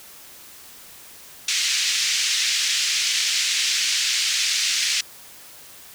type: band-pass noise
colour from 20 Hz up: white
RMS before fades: -22 dBFS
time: 1.48-5.01 s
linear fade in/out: 5 ms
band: 2000 to 6500 Hz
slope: 24 dB/octave
effects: white hiss -44 dBFS RMS until 5.94 s